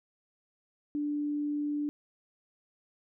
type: tone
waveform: sine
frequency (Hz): 293.7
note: D4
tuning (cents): 0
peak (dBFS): -29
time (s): 0.95-1.89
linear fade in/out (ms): 0
effects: none